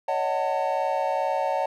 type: chord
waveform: triangle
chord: D# half-diminished seventh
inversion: third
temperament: just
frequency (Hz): 560 / 622.3 / 746.7 / 896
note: C#5 / D#5 / F#5 / A5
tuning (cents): +18 / 0 / +16 / +31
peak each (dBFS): -26 / -28 / -26 / -26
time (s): 0.08-1.66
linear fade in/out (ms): 5
effects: none